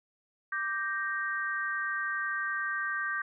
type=chord; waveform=sine; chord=G minor; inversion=second; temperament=equal; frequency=1174.7 / 1568 / 1864.7 Hz; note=D6 / G6 / Bb6; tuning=0 / 0 / 0 cents; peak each=-36 / -32 / -36 dBFS; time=0.52-3.22 s; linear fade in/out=5 ms; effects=none